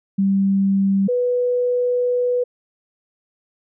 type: tone pair in turn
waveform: sine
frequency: 195.5 / 492.6 Hz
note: G3 / B4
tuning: -4 / -5 cents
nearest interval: octave + major third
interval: 1599 cents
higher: second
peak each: -14 / -16 dBFS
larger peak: first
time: 0.18-1.08 / 1.08-2.44 s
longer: second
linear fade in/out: 10 ms
effects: none